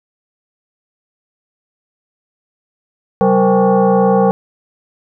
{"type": "tone with frequency modulation", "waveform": "sine", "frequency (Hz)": 134.2, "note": "C3", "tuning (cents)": 44, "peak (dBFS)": -8, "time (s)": [3.21, 4.31], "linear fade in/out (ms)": 0, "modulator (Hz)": 326, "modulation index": 2.2, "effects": []}